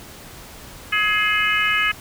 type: harmonic tone with a mistuned harmonic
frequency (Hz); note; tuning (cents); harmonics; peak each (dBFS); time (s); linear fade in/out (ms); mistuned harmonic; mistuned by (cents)
423; G#4; +32; 3 / 4 / 5 / 6 / 7; -24 / -22 / -22 / -23 / -25; 0.92-1.92; 10; 4; -17
effects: pink hiss -40 dBFS RMS until 2 s